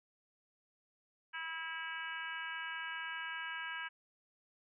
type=harmonic tone; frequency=325.1 Hz; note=E4; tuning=24 cents flat; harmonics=3 / 4 / 5 / 6 / 7 / 8 / 9; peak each=-48 / -50 / -42 / -54 / -48 / -52 / -49 dBFS; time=1.33-3.89 s; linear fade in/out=20 ms; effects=none